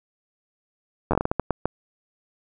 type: slowing click train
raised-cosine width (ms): 1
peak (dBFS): -7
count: 11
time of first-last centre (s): 1.11-1.656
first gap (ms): 10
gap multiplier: 1.35
effects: none